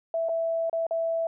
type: tone with dropouts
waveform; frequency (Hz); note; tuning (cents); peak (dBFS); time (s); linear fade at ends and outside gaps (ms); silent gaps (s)
sine; 660; E5; +2; -24; 0.14-1.27; 2; 0.287-0.292 / 0.697-0.729 / 0.867-0.909
effects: none